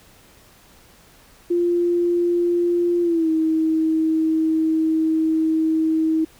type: tone with pitch glide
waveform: sine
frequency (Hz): 347.6 to 318.8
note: F4 to D#4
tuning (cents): -8 to +42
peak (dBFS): -16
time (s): 1.5-6.25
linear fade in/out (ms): 10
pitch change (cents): -150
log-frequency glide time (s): 3.02-3.29
effects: pink hiss -51 dBFS RMS until 6.39 s